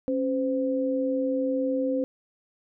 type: tone pair together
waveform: sine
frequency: 272.8 / 514.5 Hz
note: C#4 / C5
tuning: -28 / -29 cents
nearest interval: major seventh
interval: 1099 cents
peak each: -26 dBFS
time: 0.08-2.04 s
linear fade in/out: 0 ms
effects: none